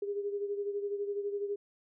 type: beating tone pair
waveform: sine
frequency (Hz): 404.1 / 416.1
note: G#4 / G#4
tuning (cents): -47 / +3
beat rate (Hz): 12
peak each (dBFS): -33 / -40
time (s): 0.02-1.56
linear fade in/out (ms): 5
effects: none